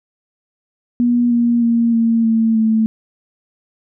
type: tone with pitch steps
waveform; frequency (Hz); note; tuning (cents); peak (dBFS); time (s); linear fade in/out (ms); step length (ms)
sine; 241 / 236.9 / 232.8 / 228.8 / 224.9 / 221; B3 / A#3 / A#3 / A#3 / A3 / A3; -42 / +28 / -2 / -32 / +38 / +8; -11; 1-2.86; 0; 310
effects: none